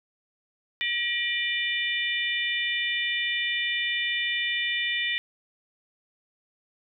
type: harmonic tone with a mistuned harmonic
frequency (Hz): 595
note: D5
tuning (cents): +22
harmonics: 3 / 4 / 5 / 6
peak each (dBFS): -29 / -30 / -31 / -32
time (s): 0.81-5.18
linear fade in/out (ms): 0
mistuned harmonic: 3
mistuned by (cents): +120
effects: none